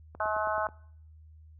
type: click train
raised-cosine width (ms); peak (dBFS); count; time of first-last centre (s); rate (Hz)
1; -31; 6; 0.15-0.688; 9.29
type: harmonic tone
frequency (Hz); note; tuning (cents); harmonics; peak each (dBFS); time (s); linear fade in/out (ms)
213.8; A3; -49; 3 / 4 / 5 / 6 / 7; -32 / -33 / -34 / -35 / -35; 0.2-0.67; 2
effects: noise-tail reverb RT60 0.6 s tail -22 dB re dry + added 78 Hz sine -50 dBFS peak until 1.59 s